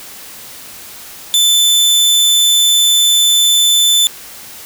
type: tone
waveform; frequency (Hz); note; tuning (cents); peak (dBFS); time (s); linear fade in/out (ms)
sawtooth; 3520; A7; 0; -5; 1.34-4.07; 0
effects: white hiss -33 dBFS RMS until 4.65 s